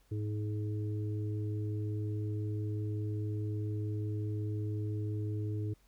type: harmonic tone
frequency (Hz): 105.6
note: G#2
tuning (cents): +29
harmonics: 1 / 3 / 4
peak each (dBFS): -33 / -42 / -45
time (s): 0.11-5.74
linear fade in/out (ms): 10
effects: added 47 Hz sine -66 dBFS peak until 5.87 s + pink hiss -70 dBFS RMS until 5.87 s